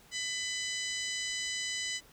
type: harmonic tone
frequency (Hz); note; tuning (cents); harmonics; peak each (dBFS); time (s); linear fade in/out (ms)
1000; B5; +21; 2 / 3 / 4 / 5 / 6 / 7 / 8; -38 / -40 / -41 / -42 / -43 / -43 / -44; 0.11-2.01; 50
effects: pink hiss -59 dBFS RMS until 2.12 s